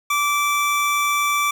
25% pulse tone, 1164 Hz, D6, 16 cents flat, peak -14 dBFS, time 0.1-1.51 s, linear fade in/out 5 ms, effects none

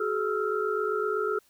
sine tone cluster, 378.3 / 426.2 / 1299 / 1376 Hz, F#4 / G#4 / E6 / F6, +38 / +45 / -26 / -26 cents, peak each -32 / -28 / -34 / -32 dBFS, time 0-1.39 s, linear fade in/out 5 ms, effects white hiss -64 dBFS RMS until 1.49 s

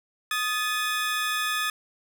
25% pulse tone pair together, 1244.5 / 1726.8 Hz, D#6 / A6, 0 / -33 cents, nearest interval tritone, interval 567 cents, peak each -24 dBFS, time 0.31-1.7 s, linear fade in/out 2 ms, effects none

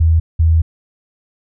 sine tone pair in turn, 81.2 / 81.2 Hz, E2 / E2, -26 / -26 cents, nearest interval unison, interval 0 cents, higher neither, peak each -8 dBFS, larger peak neither, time 0-0.2 / 0.39-0.62 s, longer second, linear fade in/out 10 ms, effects none

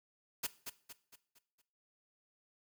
white noise with echo, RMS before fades -36 dBFS, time 0.43-0.47 s, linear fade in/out 10 ms, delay 230 ms, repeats 5, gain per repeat -7 dB, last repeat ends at 1.62 s, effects noise-tail reverb RT60 0.5 s tail -17 dB re dry

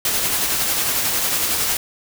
white noise with tremolo, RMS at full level -19 dBFS, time 0.05-1.77 s, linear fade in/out 2 ms, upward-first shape sine, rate 11 Hz, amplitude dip 30%, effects none

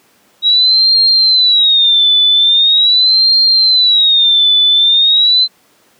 sine tone with vibrato, 3830 Hz, A#7, 46 cents sharp, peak -6 dBFS, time 0.42-5.48 s, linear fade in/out 50 ms, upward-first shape sine, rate 0.42 Hz, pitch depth 160 cents each way, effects pink hiss -51 dBFS RMS until 5.99 s + high-pass 200 Hz 12 dB/octave

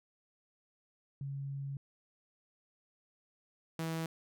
sine / sawtooth tone pair in turn, 138.59 / 162.71 Hz, C#3 / E3, 0 / -22 cents, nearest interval minor third, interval 278 cents, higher second, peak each -37 / -31 dBFS, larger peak second, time 1.21-1.77 / 3.79-4.06 s, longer first, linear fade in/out 2 ms, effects none

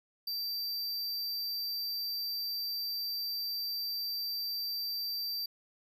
square tone, 4678 Hz, D8, 8 cents flat, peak -34 dBFS, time 0.27-5.46 s, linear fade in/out 5 ms, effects none

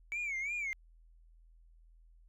sine tone with vibrato, 2261 Hz, C#7, 34 cents sharp, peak -32 dBFS, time 0.12-0.73 s, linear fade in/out 0 ms, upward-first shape sine, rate 2.9 Hz, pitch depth 130 cents each way, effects tanh soft clip ceiling -33 dBFS + added 41 Hz sine -58 dBFS peak until 2.28 s

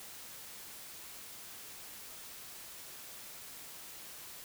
silence, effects white hiss -49 dBFS RMS until 4.44 s

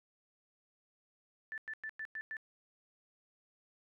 sine tone bursts, 1760 Hz, A6, in tune, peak -39 dBFS, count 6, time 1.52-2.368 s, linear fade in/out 0 ms, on 58 ms, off 100 ms, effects none

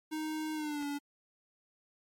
square tone with pitch glide, 311.1 to 286.9 Hz, D#4 to D4, 0 to -40 cents, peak -35 dBFS, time 0.11-0.99 s, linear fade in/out 20 ms, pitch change -140 cents, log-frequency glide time 0.54-0.85 s
clicks, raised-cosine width 0.3 ms, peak -39 / -34 dBFS, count 2, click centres 0.811 / 0.826 s
effects MP3 64 kbps

